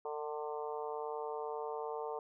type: harmonic tone with a mistuned harmonic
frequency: 150.1 Hz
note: D3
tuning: 38 cents sharp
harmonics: 3 / 4 / 5 / 6 / 7 / 8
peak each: -40 / -47 / -45 / -45 / -48 / -53 dBFS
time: 0.05-2.19 s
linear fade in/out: 2 ms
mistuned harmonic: 8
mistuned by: -26 cents
effects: none